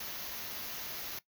white band-stop noise, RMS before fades -41 dBFS, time 0-1.19 s, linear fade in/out 5 ms, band 6600 to 11000 Hz, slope 96 dB/octave, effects noise-tail reverb RT60 0.1 s tail -17 dB re dry

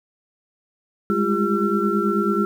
sine tone cluster, 199.6 / 208.8 / 345.6 / 400.7 / 1352 Hz, G3 / G#3 / F4 / G4 / E6, +32 / +10 / -18 / +38 / +43 cents, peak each -24 dBFS, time 1.1-2.45 s, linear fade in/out 0 ms, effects 8-bit

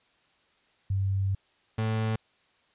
sine / 35% pulse tone pair in turn, 97.1 / 110.33 Hz, G2 / A2, -16 / +5 cents, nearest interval major second, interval 221 cents, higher second, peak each -24 / -24 dBFS, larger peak neither, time 0.9-1.35 / 1.78-2.16 s, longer first, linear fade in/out 5 ms, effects white hiss -66 dBFS RMS until 2.74 s + resampled to 8000 Hz

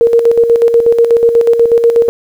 sine tone with tremolo, 466.2 Hz, A#4, in tune, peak -3 dBFS, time 0.01-2.09 s, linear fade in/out 0 ms, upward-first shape square, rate 8.2 Hz, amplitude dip 55%, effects 7-bit

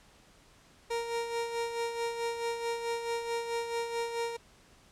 30% pulse tone with tremolo, 466.2 Hz, A#4, in tune, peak -27 dBFS, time 0.9-4.37 s, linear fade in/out 10 ms, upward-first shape sine, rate 4.6 Hz, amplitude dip 55%, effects pink hiss -60 dBFS RMS until 4.91 s + low-pass 9000 Hz 12 dB/octave

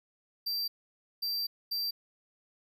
square tone bursts at uneven times, 4699 Hz, D8, in tune, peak -31 dBFS, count 3, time 0.46-0.68 / 1.22-1.47 / 1.71-1.91 s, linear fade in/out 10 ms, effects none

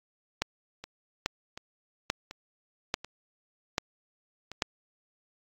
two click trains, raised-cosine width 0.2 ms, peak -9 / -23 dBFS, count 6 / 6, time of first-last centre 0.42-4.622 / 0.84-4.516 s, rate 1.19 / 1.36 Hz, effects AAC 64 kbps

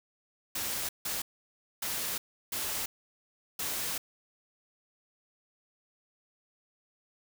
white noise bursts at uneven times, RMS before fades -34 dBFS, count 5, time 0.55-0.89 / 1.05-1.22 / 1.82-2.18 / 2.52-2.86 / 3.59-3.98 s, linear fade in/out 5 ms, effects none

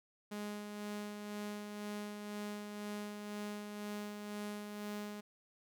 sawtooth tone with tremolo, 207.7 Hz, G#3, in tune, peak -36 dBFS, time 0.31-5.21 s, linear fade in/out 10 ms, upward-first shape sine, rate 2 Hz, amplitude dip 40%, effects none

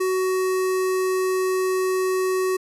square tone with notch filter, 373.6 Hz, F#4, 17 cents sharp, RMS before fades -22 dBFS, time 0-2.57 s, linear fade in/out 10 ms, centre 3500 Hz, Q 1.6, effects resampled to 32000 Hz

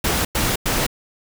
pink noise bursts, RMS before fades -20 dBFS, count 3, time 0.04-0.866 s, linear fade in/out 5 ms, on 210 ms, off 98 ms, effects none

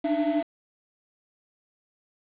triangle tone cluster, 292.8 / 304.8 / 670 Hz, D4 / D#4 / E5, -5 / -36 / +28 cents, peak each -25 dBFS, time 0.04-0.43 s, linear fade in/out 10 ms, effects resampled to 8000 Hz + 7-bit

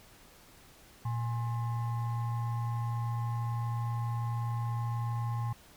sine tone with frequency modulation, 116.54 Hz, A#2, in tune, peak -30 dBFS, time 1.05-5.53 s, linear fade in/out 5 ms, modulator 944 Hz, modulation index 0.45, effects pink hiss -57 dBFS RMS until 5.76 s

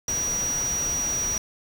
sine tone in noise, 5780 Hz, F#8, 41 cents flat, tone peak -24 dBFS, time 0.08-1.38 s, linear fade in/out 2 ms, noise pink, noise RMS -34 dBFS, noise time 0.08-1.38 s, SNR +7 dB, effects none

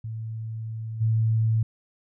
sine tone with level steps, 111.5 Hz, A2, 23 cents sharp, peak -30 / -19 dBFS, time 0.04-1.63 s, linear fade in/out 5 ms, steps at 1 s, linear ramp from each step 20 ms, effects none

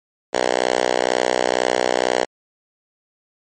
5% pulse tone with high-pass filter, 62.1 Hz, B1, 10 cents sharp, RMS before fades -19 dBFS, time 0.33-2.25 s, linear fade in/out 10 ms, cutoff 500 Hz, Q 1.3, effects MP3 32 kbps

